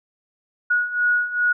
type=beating tone pair; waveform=sine; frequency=1454 / 1456.5 Hz; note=F#6 / F#6; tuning=-31 / -28 cents; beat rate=2.5 Hz; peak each=-23 / -19 dBFS; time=0.7-1.53 s; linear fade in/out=10 ms; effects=none